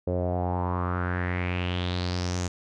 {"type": "tone with low-pass filter sweep", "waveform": "sawtooth", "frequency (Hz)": 89.5, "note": "F2", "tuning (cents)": 43, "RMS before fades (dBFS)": -28, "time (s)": [0.07, 2.48], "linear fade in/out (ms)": 5, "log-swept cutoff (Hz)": [510, 7000], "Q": 4.7, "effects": []}